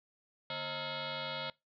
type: tone with frequency modulation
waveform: sine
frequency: 1396.9 Hz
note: F6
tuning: in tune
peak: -36 dBFS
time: 0.5-1.5 s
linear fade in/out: 2 ms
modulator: 386 Hz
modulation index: 6.8
effects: noise-tail reverb RT60 0.2 s tail -23 dB re dry